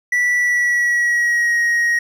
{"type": "tone with pitch glide", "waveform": "triangle", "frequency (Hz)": [1959, 1884.6], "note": ["B6", "A#6"], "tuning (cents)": [-15, 18], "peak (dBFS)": -12, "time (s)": [0.12, 1.99], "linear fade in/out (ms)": 5, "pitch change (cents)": -67, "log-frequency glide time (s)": [0.38, 1.6], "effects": []}